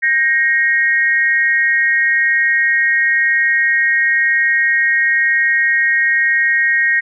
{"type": "tone with amplitude modulation", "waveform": "sine", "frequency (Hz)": 1875, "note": "A#6", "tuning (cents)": 10, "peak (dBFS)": -7, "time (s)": [0.02, 7.01], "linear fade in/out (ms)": 20, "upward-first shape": "sine", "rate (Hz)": 279, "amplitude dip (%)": 85, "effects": []}